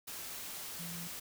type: tone in noise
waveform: sine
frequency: 170.7 Hz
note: F3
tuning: 39 cents flat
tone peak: -44 dBFS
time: 0.79-1.08 s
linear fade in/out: 10 ms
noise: white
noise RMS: -44 dBFS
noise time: 0.07-1.2 s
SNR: -3 dB
effects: none